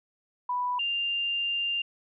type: tone pair in turn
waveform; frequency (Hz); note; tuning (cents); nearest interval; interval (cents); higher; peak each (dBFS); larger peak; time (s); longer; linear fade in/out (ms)
sine; 987.8 / 2794; B5 / F7; 0 / 0; octave + tritone; 1800; second; -26; neither; 0.49-0.79 / 0.79-1.82; second; 5
effects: none